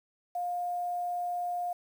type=tone with quantisation; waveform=sine; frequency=708 Hz; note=F5; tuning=23 cents sharp; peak=-30 dBFS; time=0.35-1.73 s; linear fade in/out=5 ms; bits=9; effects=none